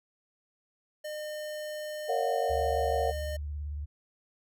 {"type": "tone", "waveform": "square", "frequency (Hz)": 607, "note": "D#5", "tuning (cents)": -43, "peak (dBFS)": -36, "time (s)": [1.04, 3.37], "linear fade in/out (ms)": 10}
{"type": "chord", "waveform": "sine", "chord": "Gb major seventh", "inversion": "first", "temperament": "just", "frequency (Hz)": [462.5, 555, 693.7, 740], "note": ["Bb4", "Db5", "F5", "Gb5"], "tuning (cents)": [-14, 2, -12, 0], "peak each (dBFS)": -32, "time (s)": [2.08, 3.12], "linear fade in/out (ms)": 20}
{"type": "tone with vibrato", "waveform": "sine", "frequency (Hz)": 73.42, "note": "D2", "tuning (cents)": 0, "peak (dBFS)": -33, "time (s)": [2.49, 3.86], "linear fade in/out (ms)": 20, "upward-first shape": "sine", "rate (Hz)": 18, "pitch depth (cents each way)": 68}
{"effects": []}